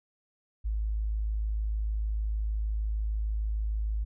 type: tone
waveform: sine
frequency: 53.3 Hz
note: G#1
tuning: 46 cents sharp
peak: -27 dBFS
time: 0.64-4.05 s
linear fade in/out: 20 ms
effects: none